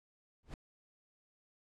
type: noise with exponential growth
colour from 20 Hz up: brown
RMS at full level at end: -38 dBFS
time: 0.43-0.54 s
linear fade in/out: 2 ms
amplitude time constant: 23 ms
effects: low-pass 9000 Hz 12 dB/octave